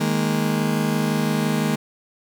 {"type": "chord", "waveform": "35% pulse", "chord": "D# suspended fourth", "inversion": "none", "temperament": "just", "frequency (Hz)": [155.56, 207.4, 233.3], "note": ["D#3", "G#3", "A#3"], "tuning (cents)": [0, -2, 2], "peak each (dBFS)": [-22, -22, -22], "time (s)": [0, 1.76], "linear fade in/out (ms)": 10, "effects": []}